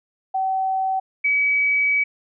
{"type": "tone pair in turn", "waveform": "sine", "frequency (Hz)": [763, 2278], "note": ["G5", "C#7"], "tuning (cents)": [-47, 47], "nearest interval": "octave + perfect fifth", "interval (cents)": 1894, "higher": "second", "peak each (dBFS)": [-19, -16], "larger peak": "second", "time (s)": [[0.34, 1], [1.24, 2.04]], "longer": "second", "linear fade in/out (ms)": 10, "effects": []}